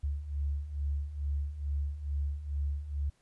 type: beating tone pair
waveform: sine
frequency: 70.1 / 72.4 Hz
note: C#2 / D2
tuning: +20 / -24 cents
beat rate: 2.3 Hz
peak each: -37 / -32 dBFS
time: 0.03-3.1 s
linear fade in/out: 10 ms
effects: pink hiss -71 dBFS RMS until 3.21 s + resampled to 24000 Hz